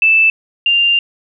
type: tone pair in turn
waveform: sine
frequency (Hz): 2639 / 2791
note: E7 / F7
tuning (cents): +1 / -2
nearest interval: minor second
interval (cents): 97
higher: second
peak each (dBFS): -7 / -9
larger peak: first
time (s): 0.02-0.3 / 0.66-0.99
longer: second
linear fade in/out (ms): 2
effects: none